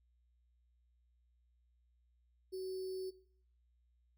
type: tone with sample-and-hold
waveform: sine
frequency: 375.9 Hz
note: F#4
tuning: 27 cents sharp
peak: -39 dBFS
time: 2.52-3.11 s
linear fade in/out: 20 ms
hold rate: 4900 Hz
effects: noise-tail reverb RT60 0.6 s tail -18 dB re dry + added 60 Hz sine -70 dBFS peak until 4.17 s